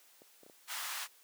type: clicks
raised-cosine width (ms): 2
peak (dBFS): -38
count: 4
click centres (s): 0.219 / 0.433 / 0.464 / 0.498
type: high-pass noise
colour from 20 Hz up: pink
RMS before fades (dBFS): -40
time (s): 0.67-1.08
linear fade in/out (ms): 50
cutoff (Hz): 940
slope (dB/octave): 24
effects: white hiss -63 dBFS RMS until 1.23 s + high-pass 400 Hz 12 dB/octave